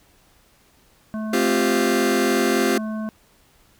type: harmonic tone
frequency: 217.1 Hz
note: A3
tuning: 23 cents flat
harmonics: 1 / 3 / 5 / 7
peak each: -25 / -35 / -39 / -42 dBFS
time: 1.14-3.09 s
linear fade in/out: 0 ms
type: chord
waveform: sawtooth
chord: C suspended fourth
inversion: none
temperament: just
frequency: 261.6 / 348.8 / 392.4 Hz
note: C4 / F4 / G4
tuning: 0 / -2 / +2 cents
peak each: -18 dBFS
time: 1.33-2.78 s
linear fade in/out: 5 ms
effects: pink hiss -57 dBFS RMS until 3.79 s